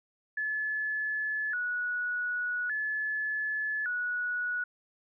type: tone with vibrato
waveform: sine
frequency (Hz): 1588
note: G6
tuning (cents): +22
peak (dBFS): -29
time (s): 0.37-4.64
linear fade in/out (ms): 5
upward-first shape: square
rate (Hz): 0.43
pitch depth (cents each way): 140
effects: none